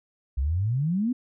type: exponential sweep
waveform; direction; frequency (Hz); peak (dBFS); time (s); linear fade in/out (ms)
sine; up; 61.74 to 259.9; -22; 0.37-1.13; 10
effects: none